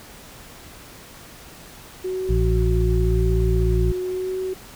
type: tone with vibrato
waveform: sine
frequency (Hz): 370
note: F#4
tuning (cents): 0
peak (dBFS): -23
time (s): 2.04-4.54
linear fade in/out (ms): 10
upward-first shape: sine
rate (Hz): 0.94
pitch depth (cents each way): 22
type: harmonic tone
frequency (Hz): 56.5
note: A1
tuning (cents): +47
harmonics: 1 / 2 / 3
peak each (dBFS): -18 / -23 / -27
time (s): 2.29-3.92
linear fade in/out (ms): 5
effects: pink hiss -43 dBFS RMS until 4.75 s